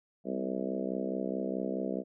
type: harmonic tone with a mistuned harmonic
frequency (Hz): 64.7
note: C2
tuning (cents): -19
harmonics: 3 / 4 / 5 / 6 / 7 / 8 / 9 / 10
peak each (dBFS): -37 / -38 / -39 / -40 / -40 / -41 / -42 / -42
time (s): 0.24-2.04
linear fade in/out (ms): 50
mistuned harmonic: 3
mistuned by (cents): +26
effects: none